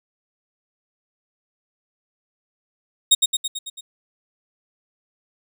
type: tone with echo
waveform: 25% pulse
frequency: 3738 Hz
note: A#7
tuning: 4 cents sharp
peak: -6 dBFS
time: 3.11-3.15 s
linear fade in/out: 10 ms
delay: 110 ms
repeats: 6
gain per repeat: -4 dB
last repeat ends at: 3.81 s
effects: none